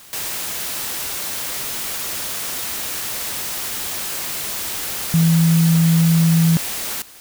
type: tone in noise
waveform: sine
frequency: 164.81 Hz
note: E3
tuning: in tune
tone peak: -11 dBFS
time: 5.14-6.57 s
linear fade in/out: 0 ms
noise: white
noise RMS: -26 dBFS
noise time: 0.13-7.02 s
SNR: +12 dB
effects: white hiss -43 dBFS RMS until 7.2 s

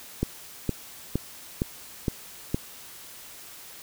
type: click train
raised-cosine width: 3 ms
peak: -11 dBFS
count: 6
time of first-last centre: 0.23-2.545 s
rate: 2.16 Hz
effects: white hiss -45 dBFS RMS until 3.82 s

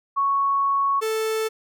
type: tone pair in turn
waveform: sine / 45% pulse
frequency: 1108.7 / 440 Hz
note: C#6 / A4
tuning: 0 / 0 cents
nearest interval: octave + major third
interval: 1600 cents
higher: first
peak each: -18 / -22 dBFS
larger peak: first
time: 0.16-1.01 / 1.01-1.49 s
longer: first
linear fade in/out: 20 ms
effects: none

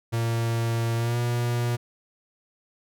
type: tone with pitch glide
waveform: 45% pulse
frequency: 115.6 to 119.95 Hz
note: A#2 to A#2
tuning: -14 to +50 cents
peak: -23 dBFS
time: 0.12-1.77 s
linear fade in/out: 20 ms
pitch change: +64 cents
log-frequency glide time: 0.96-1.18 s
effects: none

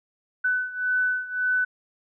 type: beating tone pair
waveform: sine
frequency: 1500 / 1501.8 Hz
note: F#6 / F#6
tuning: +23 / +25 cents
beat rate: 1.8 Hz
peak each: -24 / -27 dBFS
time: 0.44-1.65 s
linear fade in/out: 10 ms
effects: none

